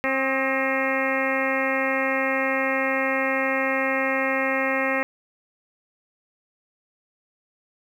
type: harmonic tone with a mistuned harmonic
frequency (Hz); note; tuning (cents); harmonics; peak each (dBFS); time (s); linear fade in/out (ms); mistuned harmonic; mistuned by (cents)
267.1; C4; +36; 1 / 2 / 3 / 4 / 5 / 6 / 7 / 8 / 9 / 10; -29 / -26 / -32 / -32 / -33 / -35 / -27 / -29 / -34 / -37; 0.04-5.03; 0; 5; -56
effects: 9-bit